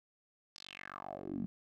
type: tone with band-pass filter sweep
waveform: 10% pulse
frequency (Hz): 47.63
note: G1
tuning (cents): -49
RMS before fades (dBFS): -44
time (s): 0.56-1.46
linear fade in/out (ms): 0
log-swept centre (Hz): 5100 to 190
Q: 4.9
effects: none